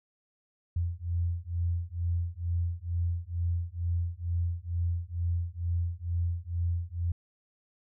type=beating tone pair; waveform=sine; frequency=85 / 87.2 Hz; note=F2 / F2; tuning=-46 / -2 cents; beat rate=2.2 Hz; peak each=-31 dBFS; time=0.76-7.12 s; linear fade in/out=5 ms; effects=none